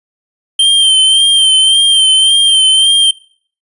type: tone with vibrato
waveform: square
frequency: 3136 Hz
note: G7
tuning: in tune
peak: -6 dBFS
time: 0.59-3.11 s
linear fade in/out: 5 ms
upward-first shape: sine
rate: 1.8 Hz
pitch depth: 37 cents each way
effects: noise-tail reverb RT60 0.5 s tail -22 dB re dry + resampled to 24000 Hz